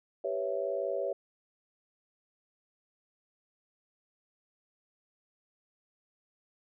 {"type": "chord", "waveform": "sine", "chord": "C# half-diminished seventh", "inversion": "second", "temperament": "equal", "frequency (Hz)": [392, 493.9, 554.4, 659.3], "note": ["G4", "B4", "C#5", "E5"], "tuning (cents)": [0, 0, 0, 0], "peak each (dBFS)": [-37, -37, -33, -37], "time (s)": [0.24, 1.13], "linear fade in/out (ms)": 5, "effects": []}